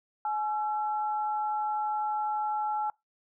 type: tone pair together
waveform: sine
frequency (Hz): 847.9 / 1346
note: G#5 / E6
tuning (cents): +36 / +36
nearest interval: minor sixth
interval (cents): 800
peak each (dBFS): -28 / -37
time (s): 0.25-2.9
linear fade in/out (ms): 2
effects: noise-tail reverb RT60 0.2 s tail -25 dB re dry